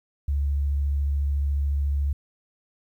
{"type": "tone with vibrato", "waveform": "sine", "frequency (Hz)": 70.8, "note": "C#2", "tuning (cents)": 37, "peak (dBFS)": -21, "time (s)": [0.28, 2.13], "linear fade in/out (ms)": 5, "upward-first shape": "square", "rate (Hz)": 14, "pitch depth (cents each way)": 12, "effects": ["10-bit"]}